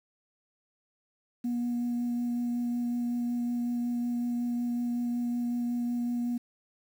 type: tone with vibrato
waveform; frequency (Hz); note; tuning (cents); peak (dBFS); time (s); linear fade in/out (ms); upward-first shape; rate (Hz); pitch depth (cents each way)
sine; 240.5; B3; -46; -26; 1.44-6.38; 10; sine; 5.4; 9
effects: tanh soft clip ceiling -25 dBFS + 9-bit